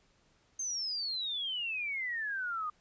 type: exponential sweep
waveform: sine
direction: down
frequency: 6400 to 1206 Hz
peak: -33 dBFS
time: 0.59-2.7 s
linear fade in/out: 5 ms
effects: pink hiss -69 dBFS RMS until 2.8 s + resampled to 16000 Hz